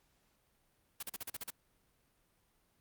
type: noise bursts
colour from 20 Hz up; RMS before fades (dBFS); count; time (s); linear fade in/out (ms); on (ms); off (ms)
white; -41; 8; 1-1.504; 5; 28; 40
effects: pink hiss -74 dBFS RMS until 2.8 s + Opus 48 kbps